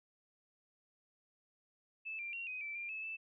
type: tone with pitch steps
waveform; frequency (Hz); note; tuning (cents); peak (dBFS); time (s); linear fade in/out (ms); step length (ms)
sine; 2623 / 2373 / 2747 / 2510 / 2327 / 2388 / 2601 / 2639; E7 / D7 / F7 / D#7 / D7 / D7 / E7 / E7; -9 / +17 / -29 / +15 / -17 / +28 / -24 / +1; -40; 2.05-3.17; 20; 140
effects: none